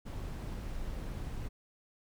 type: noise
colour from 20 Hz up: brown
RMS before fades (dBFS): -39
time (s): 0.05-1.49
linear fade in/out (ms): 20
effects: none